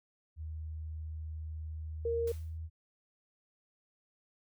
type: tone with pitch glide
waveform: sine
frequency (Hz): 78.5 to 80.52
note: D#2 to E2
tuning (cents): +16 to -40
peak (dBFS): -38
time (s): 0.36-2.7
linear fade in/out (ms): 50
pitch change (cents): +44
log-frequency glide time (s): 2.09-2.45
type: tone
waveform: sine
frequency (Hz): 464.8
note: A#4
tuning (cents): -5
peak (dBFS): -30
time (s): 2.05-2.32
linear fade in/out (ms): 5
type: noise with exponential decay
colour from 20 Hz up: white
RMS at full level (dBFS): -48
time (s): 2.27-2.58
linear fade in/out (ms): 5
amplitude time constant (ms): 67
effects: none